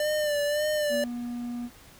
square tone with vibrato, 595 Hz, D5, 22 cents sharp, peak -25 dBFS, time 0-1.04 s, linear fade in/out 2 ms, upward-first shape sine, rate 1.8 Hz, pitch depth 43 cents each way
triangle tone, 240.7 Hz, B3, 44 cents flat, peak -29 dBFS, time 0.89-1.7 s, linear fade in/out 50 ms
effects pink hiss -52 dBFS RMS until 1.99 s

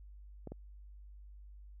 clicks, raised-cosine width 2 ms, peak -30 dBFS, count 2, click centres 0.473 / 0.52 s, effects added 50 Hz sine -50 dBFS peak until 1.8 s

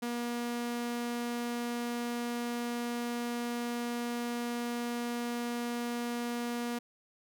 sawtooth tone, 238.9 Hz, A#3, 43 cents sharp, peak -29 dBFS, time 0.02-6.79 s, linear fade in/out 10 ms, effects none

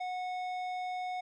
sine tone with tanh clipping, 732 Hz, F#5, 19 cents flat, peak -36 dBFS, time 0-1.21 s, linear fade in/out 10 ms, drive 12 dB, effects none

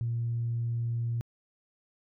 sine tone, 117.2 Hz, A#2, 10 cents sharp, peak -27 dBFS, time 0.01-1.21 s, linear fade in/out 0 ms, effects tanh soft clip ceiling -23 dBFS

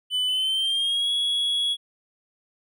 triangle tone with pitch glide, 3000 to 3348 Hz, F#7 to G#7, +23 to +13 cents, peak -20 dBFS, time 0.1-1.77 s, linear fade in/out 50 ms, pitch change +190 cents, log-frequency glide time 0.27-1.11 s, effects none

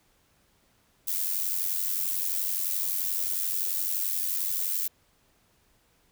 violet noise with amplitude modulation, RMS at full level -26 dBFS, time 1.07-4.88 s, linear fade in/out 10 ms, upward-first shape sine, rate 91.5 Hz, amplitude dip 65%, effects pink hiss -66 dBFS RMS until 6.11 s

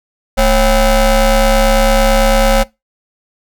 35% pulse ring-modulated tone, 254.5 Hz, C4, 48 cents flat, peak -3 dBFS, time 0.37-2.64 s, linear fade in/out 20 ms, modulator 289 Hz, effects noise-tail reverb RT60 0.2 s tail -22 dB re dry

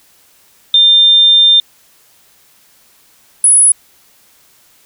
sine tone pair in turn, 3600 / 10182 Hz, A7 / D#9, +39 / +39 cents, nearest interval octave + tritone, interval 1800 cents, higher second, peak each -4 dBFS, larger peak neither, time 0.74-1.6 / 3.44-3.72 s, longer first, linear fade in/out 2 ms, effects white hiss -49 dBFS RMS until 4.85 s

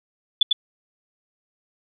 sine tone with echo, 3469 Hz, A7, 25 cents flat, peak -11 dBFS, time 0.41-0.43 s, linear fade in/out 5 ms, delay 99 ms, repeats 1, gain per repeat -3 dB, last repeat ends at 0.529 s, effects none

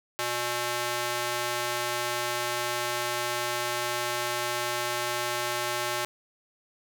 square tone with high-pass filter, 120.8 Hz, B2, 38 cents flat, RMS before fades -30 dBFS, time 0.19-6.05 s, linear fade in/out 0 ms, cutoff 660 Hz, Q 0.59, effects none

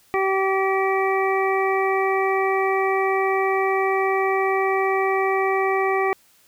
harmonic tone, 385.1 Hz, G4, 31 cents flat, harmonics 1 / 2 / 3 / 5 / 6, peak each -21 / -24 / -26 / -28 / -29 dBFS, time 0.14-6.13 s, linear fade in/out 0 ms, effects white hiss -57 dBFS RMS until 6.47 s

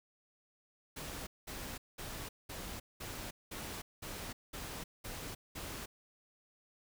pink noise bursts, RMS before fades -44 dBFS, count 10, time 0.96-5.86 s, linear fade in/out 10 ms, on 310 ms, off 200 ms, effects none

